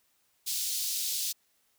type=high-pass noise; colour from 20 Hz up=pink; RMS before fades=-32 dBFS; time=0.46-1.33 s; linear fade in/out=20 ms; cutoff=3800 Hz; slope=24 dB/octave; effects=white hiss -71 dBFS RMS until 1.78 s